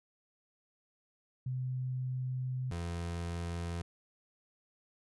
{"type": "tone pair in turn", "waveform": ["sine", "30% pulse"], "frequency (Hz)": [128.1, 85.5], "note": ["C3", "F2"], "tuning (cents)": [-36, -36], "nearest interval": "perfect fifth", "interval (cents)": 700, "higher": "first", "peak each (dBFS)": [-33, -33], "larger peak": "neither", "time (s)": [[1.46, 2.71], [2.71, 3.82]], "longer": "first", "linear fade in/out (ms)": 5, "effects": ["resampled to 24000 Hz"]}